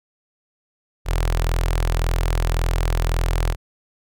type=tone with notch filter; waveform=sawtooth; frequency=41.83 Hz; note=E1; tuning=26 cents sharp; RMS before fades=-20 dBFS; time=1.05-3.56 s; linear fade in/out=50 ms; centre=230 Hz; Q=0.78; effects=none